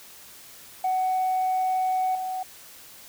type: tone with level steps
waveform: sine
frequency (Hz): 747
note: F#5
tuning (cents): +16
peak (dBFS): -20 / -27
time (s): 0.84-2.43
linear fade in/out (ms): 5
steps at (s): 2.15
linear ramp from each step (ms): 2
effects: tanh soft clip ceiling -19 dBFS + white hiss -47 dBFS RMS until 3.08 s